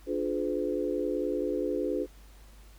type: chord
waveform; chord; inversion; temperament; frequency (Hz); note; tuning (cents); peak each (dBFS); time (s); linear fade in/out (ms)
sine; D diminished seventh; none; just; 293.7 / 352.4 / 422.9 / 507.5; D4 / F4 / Ab4 / Cb5; 0 / +16 / +31 / +47; -33; 0.06-2.07; 50
effects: added 50 Hz sine -50 dBFS peak until 2.78 s + pink hiss -59 dBFS RMS until 2.78 s